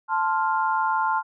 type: chord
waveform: sine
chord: F major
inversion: first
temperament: equal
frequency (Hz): 880 / 1046.5 / 1396.9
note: A5 / C6 / F6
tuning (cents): 0 / 0 / 0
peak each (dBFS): -23 / -25 / -27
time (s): 0.08-1.23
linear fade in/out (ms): 50
effects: none